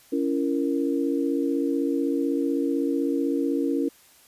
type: chord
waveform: sine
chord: A# diminished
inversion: first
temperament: just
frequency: 279.7 / 335.6 / 466.2 Hz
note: C#4 / E4 / A#4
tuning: +16 / +31 / 0 cents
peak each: -24 / -27 / -29 dBFS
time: 0.12-3.89 s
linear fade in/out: 10 ms
effects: white hiss -55 dBFS RMS until 4.27 s + resampled to 32000 Hz